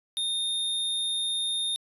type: tone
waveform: square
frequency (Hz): 3658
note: A#7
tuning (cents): -33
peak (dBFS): -27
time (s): 0.17-1.76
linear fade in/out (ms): 0
effects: resampled to 32000 Hz